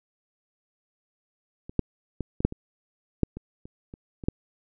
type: clicks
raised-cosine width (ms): 3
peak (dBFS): -26 / -8 / -16 / -17 / -6 / -22 / -7 / -23 / -29 / -28 / -25 / -9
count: 12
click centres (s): 1.695 / 1.793 / 2.207 / 2.405 / 2.45 / 2.524 / 3.233 / 3.37 / 3.655 / 3.939 / 4.238 / 4.285
effects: none